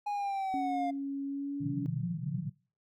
triangle linear sweep, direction down, 830.6 to 698.5 Hz, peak -29 dBFS, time 0.06-0.91 s, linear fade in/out 10 ms
sine tone with pitch glide, 277.2 to 283.2 Hz, C#4 to C#4, 0 to +37 cents, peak -33 dBFS, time 0.54-1.86 s, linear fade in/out 0 ms, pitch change +37 cents, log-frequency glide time 1.26-1.57 s
white band-pass noise, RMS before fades -35 dBFS, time 1.6-2.5 s, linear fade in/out 10 ms, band 120 to 180 Hz, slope 96 dB/octave
effects noise-tail reverb RT60 0.4 s tail -24 dB re dry

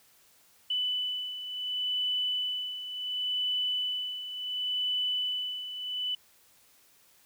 sine beating tone pair, 2990 / 2990.7 Hz, F#7 / F#7, +17 / +18 cents, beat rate 0.7 Hz, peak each -30 / -36 dBFS, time 0.7-6.15 s, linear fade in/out 5 ms, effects white hiss -62 dBFS RMS until 7.25 s

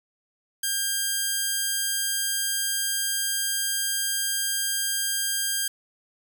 5% pulse tone, 1600 Hz, G6, 35 cents sharp, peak -13 dBFS, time 0.63-5.68 s, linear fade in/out 5 ms, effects none

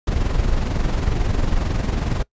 brown noise with amplitude modulation, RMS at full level -17 dBFS, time 0.07-2.23 s, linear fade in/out 5 ms, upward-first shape sine, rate 22.1 Hz, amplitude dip 55%, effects noise-tail reverb RT60 0.1 s tail -21 dB re dry + resampled to 16000 Hz

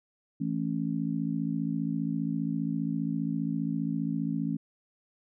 sine chord, A major, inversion second, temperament just, 165 / 220 / 275 Hz, E3 / A3 / C#4, +2 / 0 / -14 cents, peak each -32 dBFS, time 0.4-4.57 s, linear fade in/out 10 ms, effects none

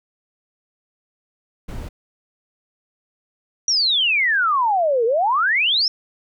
brown noise, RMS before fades -30 dBFS, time 1.68-1.89 s, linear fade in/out 10 ms
sine exponential two-way sweep, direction down then up, 5860 to 440.7 to 5480 Hz, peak -15 dBFS, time 3.68-5.88 s, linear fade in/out 2 ms, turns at 5.05 s
effects none

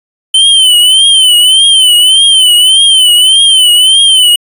square tone with vibrato, 3065 Hz, G7, 40 cents flat, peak -3 dBFS, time 0.34-4.36 s, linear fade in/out 5 ms, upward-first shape triangle, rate 1.7 Hz, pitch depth 110 cents each way, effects resampled to 32000 Hz

